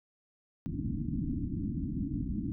white low-pass noise, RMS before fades -34 dBFS, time 0.66-2.52 s, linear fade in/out 0 ms, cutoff 310 Hz, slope 96 dB/octave, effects none

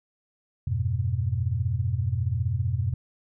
sine chord, F diminished, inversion none, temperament equal with one note detuned, 87.31 / 102.28 / 123.47 Hz, F2 / Ab2 / Cb3, 0 / -26 / 0 cents, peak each -28 / -28 / -27 dBFS, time 0.67-2.94 s, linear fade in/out 5 ms, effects none

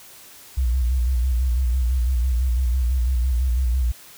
sine tone with vibrato, 62.1 Hz, B1, 10 cents sharp, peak -17 dBFS, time 0.57-3.92 s, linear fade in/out 10 ms, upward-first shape square, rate 6 Hz, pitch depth 79 cents each way, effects white hiss -45 dBFS RMS until 4.17 s

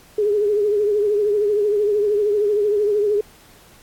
sine tone with vibrato, 415.3 Hz, G#4, in tune, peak -15 dBFS, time 0.18-3.21 s, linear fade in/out 5 ms, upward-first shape triangle, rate 13 Hz, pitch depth 72 cents each way, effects pink hiss -49 dBFS RMS until 3.82 s + AAC 64 kbps

